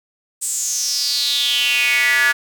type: tone with high-pass filter sweep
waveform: square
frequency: 130.81 Hz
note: C3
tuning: in tune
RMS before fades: -18 dBFS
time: 0.41-2.33 s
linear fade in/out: 20 ms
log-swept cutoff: 8300 to 1600 Hz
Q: 6.5
effects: none